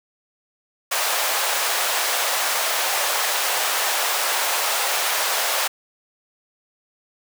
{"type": "high-pass noise", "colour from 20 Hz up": "pink", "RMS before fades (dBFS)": -22, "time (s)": [0.91, 5.68], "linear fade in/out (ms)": 10, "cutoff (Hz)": 600, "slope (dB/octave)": 24, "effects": []}